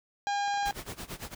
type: harmonic tone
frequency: 809 Hz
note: G#5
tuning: 46 cents flat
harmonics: 1 / 2 / 3 / 4 / 5 / 6 / 7 / 8 / 9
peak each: -28 / -36 / -44 / -44 / -43 / -49 / -48 / -52 / -52 dBFS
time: 0.27-0.71 s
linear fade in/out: 0 ms
type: clicks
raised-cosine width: 0.5 ms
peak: -34 dBFS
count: 7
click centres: 0.479 / 0.541 / 0.575 / 0.63 / 0.726 / 0.792 / 0.865 s
type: noise with tremolo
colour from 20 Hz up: pink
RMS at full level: -38 dBFS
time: 0.65-1.35 s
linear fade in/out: 10 ms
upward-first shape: sine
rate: 8.9 Hz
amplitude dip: 90%
effects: none